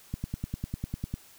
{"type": "click train", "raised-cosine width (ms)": 5, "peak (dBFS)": -19, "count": 11, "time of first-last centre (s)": [0.14, 1.14], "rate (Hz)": 10, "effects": ["white hiss -55 dBFS RMS until 1.38 s"]}